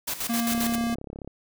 white noise with tremolo, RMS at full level -29 dBFS, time 0.07-0.76 s, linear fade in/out 10 ms, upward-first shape square, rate 7.5 Hz, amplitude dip 70%
square tone, 233.1 Hz, A#3, in tune, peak -25 dBFS, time 0.29-0.95 s, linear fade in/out 10 ms
click train, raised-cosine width 2 ms, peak -24 dBFS, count 27, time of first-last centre 0.52-1.276 s, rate 34.4 Hz
effects none

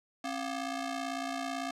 sawtooth ring-modulated tone, 482 Hz, B4, 42 cents flat, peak -27 dBFS, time 0.24-1.71 s, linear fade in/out 5 ms, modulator 212 Hz, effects low-pass 8000 Hz 12 dB/octave

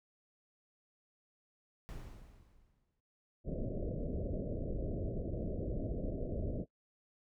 brown noise with exponential decay, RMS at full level -42 dBFS, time 1.89-3 s, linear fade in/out 0 ms, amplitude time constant 240 ms
pink low-pass noise, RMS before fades -38 dBFS, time 3.44-6.66 s, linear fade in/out 50 ms, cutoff 640 Hz, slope 96 dB/octave
effects noise-tail reverb RT60 0.1 s tail -19 dB re dry

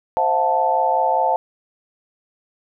sine chord, F# half-diminished seventh, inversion second, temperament equal with one note detuned, 523.3 / 659.3 / 724.3 / 880 Hz, C5 / E5 / F#5 / A5, 0 / 0 / -37 / 0 cents, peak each -23 / -23 / -21 / -18 dBFS, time 0.17-1.36 s, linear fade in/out 0 ms, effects none

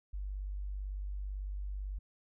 sine tone, 49 Hz, G1, in tune, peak -36 dBFS, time 0.13-1.99 s, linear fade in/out 10 ms, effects none

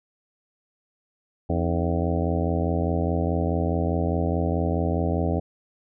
harmonic tone with a mistuned harmonic, 84.8 Hz, E2, 50 cents sharp, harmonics 1 / 2 / 3 / 4 / 5 / 6 / 7 / 8 / 9, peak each -25 / -28 / -30 / -31 / -32 / -33 / -33 / -34 / -35 dBFS, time 1.49-5.4 s, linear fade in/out 10 ms, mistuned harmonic 4, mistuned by -110 cents, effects none

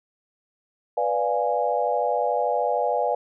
sine chord, B diminished seventh, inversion none, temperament equal, 493.9 / 587.3 / 698.5 / 830.6 Hz, B4 / D5 / F5 / Ab5, 0 / 0 / 0 / 0 cents, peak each -26 dBFS, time 0.97-3.15 s, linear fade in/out 5 ms, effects none

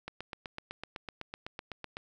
click train, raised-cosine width 0.3 ms, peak -23 dBFS, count 16, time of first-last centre 0.08-1.969 s, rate 7.94 Hz, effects none

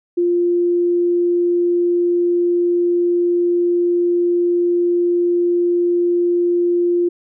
sine tone, 349.2 Hz, F4, in tune, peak -13 dBFS, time 0.17-7.09 s, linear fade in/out 10 ms, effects none

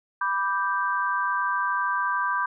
sine chord, G major, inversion first, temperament equal, 987.8 / 1174.7 / 1568 Hz, B5 / D6 / G6, 0 / 0 / 0 cents, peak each -27 dBFS, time 0.21-2.46 s, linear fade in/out 5 ms, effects none

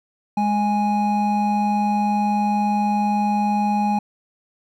triangle tone pair together, 207.7 / 828.6 Hz, G#3 / G#5, 0 / -4 cents, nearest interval 2 octaves, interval 2396 cents, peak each -18 dBFS, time 0.37-3.99 s, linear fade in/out 5 ms, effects none

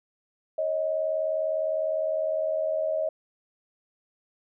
sine tone pair together, 551 / 630.8 Hz, C#5 / D#5, -11 / +24 cents, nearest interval major second, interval 235 cents, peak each -31 / -25 dBFS, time 0.58-3.09 s, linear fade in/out 5 ms, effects none

